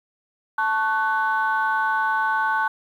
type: chord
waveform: sine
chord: F# minor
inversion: first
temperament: equal with one note detuned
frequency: 880 / 1108.7 / 1499.8 Hz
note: A5 / C#6 / F#6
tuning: 0 / 0 / +23 cents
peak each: -22 / -25 / -22 dBFS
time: 0.58-2.68 s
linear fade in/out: 5 ms
effects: tanh soft clip ceiling -12 dBFS + 9-bit